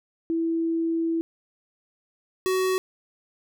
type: tone pair in turn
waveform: sine / square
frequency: 329.6 / 374.2 Hz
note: E4 / F#4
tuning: 0 / +20 cents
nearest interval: major second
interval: 220 cents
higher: second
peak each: -22 dBFS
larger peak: neither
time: 0.3-1.21 / 2.46-2.78 s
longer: first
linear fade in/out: 0 ms
effects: none

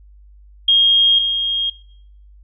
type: tone pair in turn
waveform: sine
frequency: 3244 / 3244 Hz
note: G#7 / G#7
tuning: -41 / -41 cents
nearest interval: unison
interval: 0 cents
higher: neither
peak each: -9 / -16 dBFS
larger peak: first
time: 0.68-1.19 / 1.19-1.7 s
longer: neither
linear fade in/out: 5 ms
effects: noise-tail reverb RT60 0.7 s tail -24 dB re dry + added 50 Hz sine -42 dBFS peak until 2.43 s

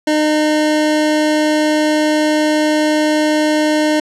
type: tone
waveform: 25% pulse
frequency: 305.3 Hz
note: D#4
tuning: 33 cents flat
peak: -8 dBFS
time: 0.07-4 s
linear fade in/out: 5 ms
effects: low-pass 8000 Hz 12 dB/octave

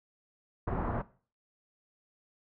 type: low-pass noise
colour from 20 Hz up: pink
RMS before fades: -33 dBFS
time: 0.67-1.02 s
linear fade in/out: 5 ms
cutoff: 1300 Hz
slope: 24 dB/octave
effects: noise-tail reverb RT60 0.4 s tail -18 dB re dry

